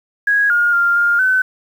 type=tone with pitch steps; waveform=sine; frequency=1655 / 1423 / 1396 / 1408 / 1517 Hz; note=G#6 / F6 / F6 / F6 / F#6; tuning=-6 / +32 / -1 / +14 / +43 cents; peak=-11 dBFS; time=0.27-1.42 s; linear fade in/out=5 ms; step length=230 ms; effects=7-bit